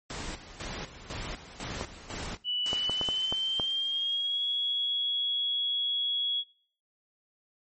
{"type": "noise with tremolo", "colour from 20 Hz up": "pink", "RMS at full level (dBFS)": -37, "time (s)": [0.1, 2.37], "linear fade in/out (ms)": 0, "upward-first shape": "square", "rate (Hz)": 2, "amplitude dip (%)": 70}
{"type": "clicks", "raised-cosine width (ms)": 1, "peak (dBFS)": -18, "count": 7, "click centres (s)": [1.811, 2.731, 2.896, 3.013, 3.088, 3.325, 3.598]}
{"type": "tone with pitch glide", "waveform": "sine", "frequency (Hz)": [2960, 3342], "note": ["F#7", "G#7"], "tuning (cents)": [0, 10], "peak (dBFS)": -27, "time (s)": [2.44, 6.44], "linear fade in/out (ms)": 50, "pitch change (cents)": 210, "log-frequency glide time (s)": [2.75, 4.43]}
{"type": "noise with exponential decay", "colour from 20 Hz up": "white", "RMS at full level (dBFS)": -37, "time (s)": [2.66, 5.56], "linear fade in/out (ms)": 0, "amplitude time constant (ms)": 630}
{"effects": ["noise-tail reverb RT60 0.5 s tail -21 dB re dry", "MP3 32 kbps"]}